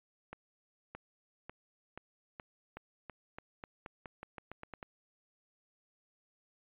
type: accelerating click train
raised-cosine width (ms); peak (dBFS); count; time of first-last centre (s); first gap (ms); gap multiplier
0.5; -29; 17; 0.33-4.828; 620; 0.88
effects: resampled to 8000 Hz